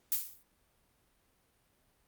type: noise with exponential decay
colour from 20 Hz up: violet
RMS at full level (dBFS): -27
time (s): 0.12-0.43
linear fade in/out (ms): 1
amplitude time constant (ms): 67
effects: pink hiss -72 dBFS RMS until 2.07 s + Opus 48 kbps